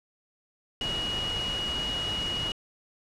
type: tone in noise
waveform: sine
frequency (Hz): 2898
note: F#7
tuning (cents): -37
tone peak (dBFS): -29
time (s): 0.81-2.52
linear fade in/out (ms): 2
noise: pink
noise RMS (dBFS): -35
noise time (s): 0.81-2.52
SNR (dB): +3
effects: low-pass 6000 Hz 12 dB/octave